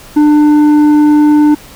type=tone with tanh clipping; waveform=sine; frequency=298.4 Hz; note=D4; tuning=28 cents sharp; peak=-5 dBFS; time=0.16-1.55 s; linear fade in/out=10 ms; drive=7 dB; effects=pink hiss -35 dBFS RMS until 1.75 s